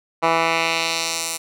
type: tone with band-pass filter sweep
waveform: 10% pulse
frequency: 164.81 Hz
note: E3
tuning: in tune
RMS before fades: -21 dBFS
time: 0.22-1.38 s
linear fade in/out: 20 ms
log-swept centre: 1200 to 9300 Hz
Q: 1.1
effects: none